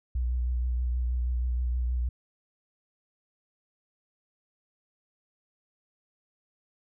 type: tone with vibrato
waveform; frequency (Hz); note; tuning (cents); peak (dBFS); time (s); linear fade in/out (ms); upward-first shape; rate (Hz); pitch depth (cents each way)
sine; 61.3; B1; -12; -25; 0.15-2.09; 5; triangle; 6.3; 37
effects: none